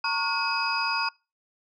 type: tone cluster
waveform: sine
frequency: 914 / 1108 / 1435 / 2544 / 4926 Hz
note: A#5 / C#6 / F6 / D#7 / D#8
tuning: -34 / -1 / +47 / +38 / -18 cents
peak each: -30 dBFS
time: 0.04-1.09 s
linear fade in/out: 5 ms
effects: noise-tail reverb RT60 0.3 s tail -26 dB re dry + tanh soft clip ceiling -13 dBFS

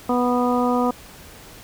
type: harmonic tone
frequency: 246.2 Hz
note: B3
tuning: 5 cents flat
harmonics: 1 / 2 / 3 / 4 / 5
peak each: -20 / -23 / -25 / -26 / -27 dBFS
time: 0.09-0.91 s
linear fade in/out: 5 ms
effects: pink hiss -43 dBFS RMS until 1.63 s

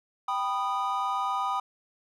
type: chord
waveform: triangle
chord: G augmented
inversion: none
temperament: equal with one note detuned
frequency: 784 / 987.8 / 1235.9 Hz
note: G5 / B5 / D#6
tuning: 0 / 0 / -12 cents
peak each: -30 / -29 / -28 dBFS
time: 0.28-1.6 s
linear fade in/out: 5 ms
effects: none

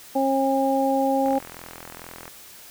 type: harmonic tone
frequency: 270 Hz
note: C#4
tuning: 45 cents flat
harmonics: 1 / 2 / 3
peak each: -23 / -23 / -23 dBFS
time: 0.15-1.39 s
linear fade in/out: 10 ms
type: click train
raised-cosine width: 0.5 ms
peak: -23 dBFS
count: 44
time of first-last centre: 1.26-2.279 s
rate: 42.2 Hz
effects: white hiss -45 dBFS RMS until 2.7 s

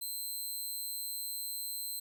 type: tone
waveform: 5% pulse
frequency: 4100 Hz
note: C8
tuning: 36 cents flat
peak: -30 dBFS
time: 0.01-2 s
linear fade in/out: 10 ms
effects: none

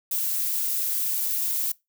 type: noise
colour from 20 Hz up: violet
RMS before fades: -26 dBFS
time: 0.11-1.72 s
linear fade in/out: 5 ms
effects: noise-tail reverb RT60 0.2 s tail -22 dB re dry

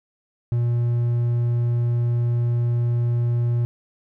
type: tone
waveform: triangle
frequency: 119.3 Hz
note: A#2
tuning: 41 cents sharp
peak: -16 dBFS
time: 0.52-3.65 s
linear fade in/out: 0 ms
effects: none

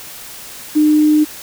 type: tone with quantisation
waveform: sine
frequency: 303.5 Hz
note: D#4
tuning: 43 cents flat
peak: -8 dBFS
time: 0.75-1.25 s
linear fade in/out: 20 ms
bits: 6
effects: white hiss -33 dBFS RMS until 1.42 s

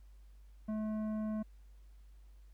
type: tone with tanh clipping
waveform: triangle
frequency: 215.5 Hz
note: A3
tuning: 36 cents flat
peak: -36 dBFS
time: 0.68-1.43 s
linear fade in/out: 10 ms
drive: 15 dB
effects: added 50 Hz sine -54 dBFS peak until 2.53 s + pink hiss -75 dBFS RMS until 2.53 s

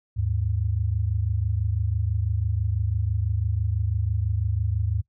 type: tone pair together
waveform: sine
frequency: 77.78 / 103.82 Hz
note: D#2 / G#2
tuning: 0 / 0 cents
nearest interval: perfect fourth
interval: 500 cents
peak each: -26 / -24 dBFS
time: 0.16-5.02 s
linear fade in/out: 20 ms
effects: noise-tail reverb RT60 0.1 s tail -19 dB re dry

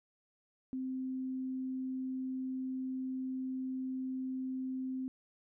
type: tone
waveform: sine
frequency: 260 Hz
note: C4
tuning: 11 cents flat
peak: -35 dBFS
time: 0.73-5.08 s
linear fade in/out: 0 ms
effects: none

